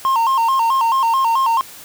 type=tone with vibrato; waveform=triangle; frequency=987.8 Hz; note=B5; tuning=in tune; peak=-11 dBFS; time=0.05-1.61 s; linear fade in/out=0 ms; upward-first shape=square; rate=4.6 Hz; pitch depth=130 cents each way; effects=white hiss -38 dBFS RMS until 1.84 s